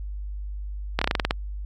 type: slowing click train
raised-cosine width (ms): 0.3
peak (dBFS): -5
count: 9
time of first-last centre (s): 0.99-1.309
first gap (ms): 25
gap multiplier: 1.13
effects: added 50 Hz sine -30 dBFS peak until 1.65 s + AAC 48 kbps